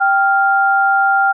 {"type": "tone pair together", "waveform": "sine", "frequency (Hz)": [784, 1396.9], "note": ["G5", "F6"], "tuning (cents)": [0, 0], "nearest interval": "minor seventh", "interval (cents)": 1000, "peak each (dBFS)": -13, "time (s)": [0, 1.33], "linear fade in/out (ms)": 20, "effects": []}